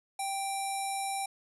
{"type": "tone with low-pass filter", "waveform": "square", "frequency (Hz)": 784, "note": "G5", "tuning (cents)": 0, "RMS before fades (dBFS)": -34, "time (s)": [0.19, 1.26], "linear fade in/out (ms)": 5, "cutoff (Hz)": 10000, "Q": 6.2, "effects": ["11-bit"]}